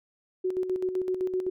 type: tone with tremolo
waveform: sine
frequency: 370 Hz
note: F#4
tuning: in tune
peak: -24 dBFS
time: 0.44-1.5 s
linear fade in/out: 10 ms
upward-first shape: square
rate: 7.8 Hz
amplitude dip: 55%
effects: none